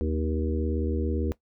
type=harmonic tone with a mistuned harmonic; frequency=77.8 Hz; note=D#2; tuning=in tune; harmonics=1 / 3 / 4 / 5 / 6; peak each=-27 / -32 / -33 / -34 / -35 dBFS; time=0.01-1.32 s; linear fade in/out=0 ms; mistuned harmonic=6; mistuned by=+34 cents; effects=noise-tail reverb RT60 0.1 s tail -17 dB re dry